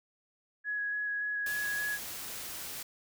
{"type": "tone with vibrato", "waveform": "sine", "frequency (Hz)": 1674, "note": "G#6", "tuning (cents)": 13, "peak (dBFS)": -31, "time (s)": [0.64, 1.99], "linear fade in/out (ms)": 50, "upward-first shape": "square", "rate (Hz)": 3.5, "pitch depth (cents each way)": 8}
{"type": "noise", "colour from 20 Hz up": "white", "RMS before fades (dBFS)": -41, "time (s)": [1.46, 2.83], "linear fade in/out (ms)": 5}
{"effects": []}